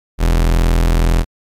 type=tone; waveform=40% pulse; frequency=41.8 Hz; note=E1; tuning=25 cents sharp; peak=-9 dBFS; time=0.18-1.25 s; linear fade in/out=50 ms; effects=MP3 96 kbps